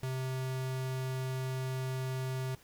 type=tone; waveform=square; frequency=130.4 Hz; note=C3; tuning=5 cents flat; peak=-34 dBFS; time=0.03-2.55 s; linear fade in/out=2 ms; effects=pink hiss -60 dBFS RMS until 2.63 s